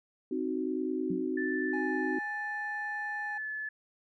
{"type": "chord", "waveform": "sine", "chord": "C diminished", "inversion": "none", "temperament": "equal with one note detuned", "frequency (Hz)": [261.6, 311.1, 372.1], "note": ["C4", "Eb4", "Gb4"], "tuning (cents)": [0, 0, 10], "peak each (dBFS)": -34, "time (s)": [0.31, 2.19], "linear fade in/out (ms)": 5}
{"type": "tone with exponential decay", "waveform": "sine", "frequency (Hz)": 185, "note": "F#3", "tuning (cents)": 0, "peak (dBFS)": -30, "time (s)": [1.1, 1.34], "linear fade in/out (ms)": 5, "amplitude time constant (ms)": 51}
{"type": "tone with pitch glide", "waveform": "sine", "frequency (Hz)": [1760, 1727.8], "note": ["A6", "A6"], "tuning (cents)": [0, -32], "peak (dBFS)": -34, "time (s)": [1.37, 3.69], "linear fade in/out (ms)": 5, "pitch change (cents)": -32, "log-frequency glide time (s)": [3.24, 3.49]}
{"type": "tone", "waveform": "triangle", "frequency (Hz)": 830.6, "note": "G#5", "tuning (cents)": 0, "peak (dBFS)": -37, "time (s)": [1.73, 3.38], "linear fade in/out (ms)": 5}
{"effects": []}